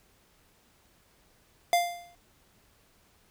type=tone with exponential decay; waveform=square; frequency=697 Hz; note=F5; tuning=4 cents flat; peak=-19 dBFS; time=1.73-2.15 s; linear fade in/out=1 ms; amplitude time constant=91 ms; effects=pink hiss -64 dBFS RMS until 3.3 s